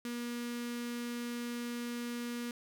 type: tone with notch filter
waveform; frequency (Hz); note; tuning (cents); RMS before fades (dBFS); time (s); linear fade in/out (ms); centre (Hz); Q
sawtooth; 239.4; A#3; +46; -39; 0.05-2.51; 2; 750; 0.95
effects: none